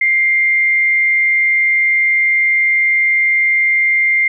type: tone with frequency modulation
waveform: sine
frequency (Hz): 2100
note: C7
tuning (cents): +6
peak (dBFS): -10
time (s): 0.01-4.28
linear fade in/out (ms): 5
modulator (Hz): 134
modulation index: 0.25
effects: none